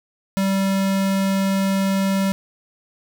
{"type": "tone", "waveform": "square", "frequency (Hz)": 194.1, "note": "G3", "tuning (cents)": -17, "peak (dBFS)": -18, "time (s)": [0.37, 2.32], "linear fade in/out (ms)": 0, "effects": []}